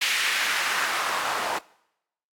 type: noise with band-pass filter sweep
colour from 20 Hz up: white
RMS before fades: -26 dBFS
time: 0.01-1.59 s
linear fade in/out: 10 ms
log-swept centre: 2500 to 830 Hz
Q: 1.6
effects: noise-tail reverb RT60 0.8 s tail -22 dB re dry + AAC 64 kbps